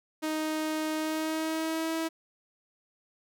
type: tone with pitch glide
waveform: sawtooth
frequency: 311.7 to 324.6 Hz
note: D#4 to E4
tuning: +3 to -27 cents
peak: -25 dBFS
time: 0.22-2.09 s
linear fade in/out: 20 ms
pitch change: +70 cents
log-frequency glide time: 0.96-1.95 s
effects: none